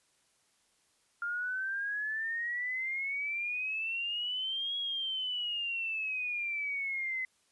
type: exponential two-way sweep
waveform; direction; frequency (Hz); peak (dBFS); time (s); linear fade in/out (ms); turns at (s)
sine; up then down; 1396.9 to 3327 to 2030; -32; 1.22-7.25; 2; 4.77
effects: white hiss -71 dBFS RMS until 7.51 s + resampled to 24000 Hz